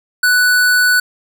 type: tone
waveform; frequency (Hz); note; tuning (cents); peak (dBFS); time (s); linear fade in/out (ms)
square; 1485; F#6; +6; -10; 0.23-1; 5
effects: none